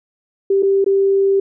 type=tone with dropouts; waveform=sine; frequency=392 Hz; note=G4; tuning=in tune; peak=-11 dBFS; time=0.5-1.4 s; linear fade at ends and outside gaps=5 ms; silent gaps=0.625-0.63 / 0.844-0.862 s; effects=none